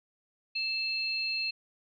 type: tone pair together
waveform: sine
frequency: 2643 / 4210 Hz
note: E7 / C8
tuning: +4 / +10 cents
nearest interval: minor sixth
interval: 806 cents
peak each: -32 / -32 dBFS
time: 0.55-1.51 s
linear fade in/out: 10 ms
effects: none